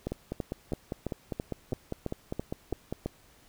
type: two click trains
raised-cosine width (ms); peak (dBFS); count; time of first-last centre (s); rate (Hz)
2; -19 / -18; 15 / 10; 0.12-2.926 / 0.07-3.06; 4.99 / 3.01
effects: pink hiss -60 dBFS RMS until 3.48 s